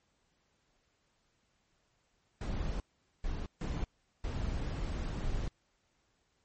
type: noise bursts at uneven times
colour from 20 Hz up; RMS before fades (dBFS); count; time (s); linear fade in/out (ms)
brown; -35; 4; 2.41-2.8 / 3.24-3.46 / 3.61-3.84 / 4.24-5.48; 2
effects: pink hiss -75 dBFS RMS until 6.44 s + MP3 32 kbps